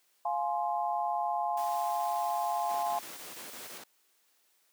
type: chord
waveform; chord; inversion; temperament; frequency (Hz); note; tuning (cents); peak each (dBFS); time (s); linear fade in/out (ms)
sine; F minor; none; just; 698.5 / 838.1 / 1047.7; F5 / Ab5 / C6; 0 / +16 / +2; -32 / -32 / -36; 0.25-2.99; 5
type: noise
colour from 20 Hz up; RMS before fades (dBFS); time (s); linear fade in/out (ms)
white; -47; 1.57-3.78; 2
type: noise bursts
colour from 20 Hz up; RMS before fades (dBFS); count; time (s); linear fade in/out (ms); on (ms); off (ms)
pink; -46; 7; 2.69-3.838; 2; 140; 28
effects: white hiss -70 dBFS RMS until 4.72 s + high-pass 300 Hz 12 dB/octave